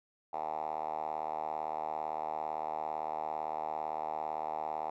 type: tone with band-pass filter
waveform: 5% pulse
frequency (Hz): 77.78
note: D#2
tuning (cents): 0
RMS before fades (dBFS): -37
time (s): 0.33-4.9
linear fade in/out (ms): 5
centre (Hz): 800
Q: 5.7
effects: none